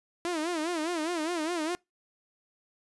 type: tone with vibrato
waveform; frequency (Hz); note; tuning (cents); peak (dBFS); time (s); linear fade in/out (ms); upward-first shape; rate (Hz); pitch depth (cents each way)
sawtooth; 329.6; E4; 0; -25; 0.25-1.75; 0; sine; 4.9; 140
effects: noise-tail reverb RT60 0.2 s tail -25 dB re dry + resampled to 24000 Hz